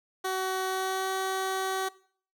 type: tone with pitch glide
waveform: 15% pulse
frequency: 376.6 to 380.5 Hz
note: F#4 to F#4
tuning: +31 to +48 cents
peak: -22 dBFS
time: 0.24-1.89 s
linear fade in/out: 10 ms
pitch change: +17 cents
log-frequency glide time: 0.66-1.09 s
effects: noise-tail reverb RT60 0.5 s tail -20 dB re dry